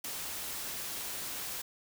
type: noise with ADSR envelope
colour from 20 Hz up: white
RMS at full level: -36 dBFS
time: 0.04-1.62 s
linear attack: 6 ms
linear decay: 5 ms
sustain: -3 dB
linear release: 8 ms
effects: none